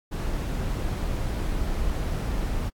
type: noise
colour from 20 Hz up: brown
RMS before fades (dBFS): -27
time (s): 0.11-2.7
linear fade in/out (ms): 20
effects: AAC 64 kbps